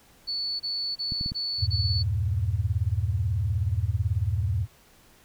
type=tone bursts; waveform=sine; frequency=4451 Hz; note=C#8; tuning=6 cents sharp; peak=-27 dBFS; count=5; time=0.27-2.032 s; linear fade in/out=20 ms; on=330 ms; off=28 ms
type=clicks; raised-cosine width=5 ms; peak=-21 dBFS; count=4; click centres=1.121 / 1.211 / 1.261 / 1.319 s
type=chord; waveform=sine; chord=E diminished; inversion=none; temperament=equal with one note detuned; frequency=80.29 / 98 / 116.54 Hz; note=E2 / G2 / Bb2; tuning=-45 / 0 / 0 cents; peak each=-28 / -26 / -29 dBFS; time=1.58-4.67 s; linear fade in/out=50 ms
effects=pink hiss -57 dBFS RMS until 5.24 s